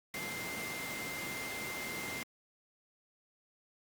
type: tone in noise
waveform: sine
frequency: 2093 Hz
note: C7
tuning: in tune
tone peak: -41 dBFS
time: 0.14-2.23 s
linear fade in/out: 2 ms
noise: pink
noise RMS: -41 dBFS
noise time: 0.14-2.23 s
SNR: -3 dB
effects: high-pass 150 Hz 12 dB/octave + Opus 48 kbps